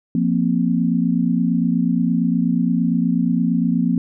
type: chord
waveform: sine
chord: F suspended fourth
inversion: none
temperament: equal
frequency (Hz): 174.61 / 233.1 / 261.6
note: F3 / Bb3 / C4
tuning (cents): 0 / 0 / 0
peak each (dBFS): -19 / -19 / -21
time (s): 0.15-3.98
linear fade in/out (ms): 2
effects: none